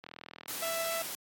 click train, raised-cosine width 0.3 ms, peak -29 dBFS, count 20, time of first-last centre 0.04-0.508 s, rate 40.6 Hz
white noise, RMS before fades -39 dBFS, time 0.48-1.15 s, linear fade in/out 0 ms
sawtooth tone, 663 Hz, E5, 10 cents sharp, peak -29 dBFS, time 0.62-1.02 s, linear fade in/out 5 ms
effects high-pass 150 Hz 12 dB/octave + AAC 64 kbps

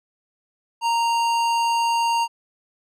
sine tone with hard clipping, 929 Hz, A#5, 6 cents flat, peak -20 dBFS, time 0.81-2.28 s, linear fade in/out 50 ms, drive 15 dB, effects none

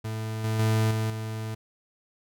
40% pulse tone with level steps, 110 Hz, A2, in tune, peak -29 / -24 / -20 / -24 / -30 dBFS, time 0.04-1.55 s, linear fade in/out 10 ms, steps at 0.44 / 0.59 / 0.91 / 1.1 s, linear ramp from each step 2 ms, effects none

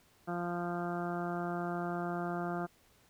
harmonic tone, 174.2 Hz, F3, 4 cents flat, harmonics 1 / 2 / 3 / 4 / 5 / 6 / 7 / 8 / 9, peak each -38 / -39 / -48 / -39 / -48 / -51 / -45 / -46 / -51 dBFS, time 0.27-2.67 s, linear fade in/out 20 ms, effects pink hiss -66 dBFS RMS until 3.09 s

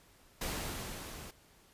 pink noise with level ramp, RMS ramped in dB -36 to -48 dBFS, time 0.41-1.31 s, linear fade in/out 5 ms, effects pink hiss -63 dBFS RMS until 1.73 s + resampled to 32000 Hz

